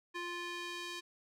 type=tone with band-pass filter sweep; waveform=square; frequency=349.2 Hz; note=F4; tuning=in tune; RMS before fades=-42 dBFS; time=0.14-1.01 s; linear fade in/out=20 ms; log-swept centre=1900 to 3800 Hz; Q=0.92; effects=none